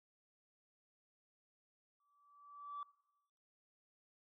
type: tone with exponential growth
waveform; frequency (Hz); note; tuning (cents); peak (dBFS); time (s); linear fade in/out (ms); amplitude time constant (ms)
sine; 1156; D6; -28; -40; 2-2.83; 2; 180
effects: noise-tail reverb RT60 1.0 s tail -21 dB re dry + tanh soft clip ceiling -39 dBFS